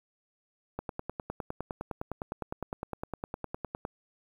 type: click train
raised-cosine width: 1 ms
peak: -20 dBFS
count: 31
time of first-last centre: 0.79-3.851 s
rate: 9.8 Hz
effects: 9-bit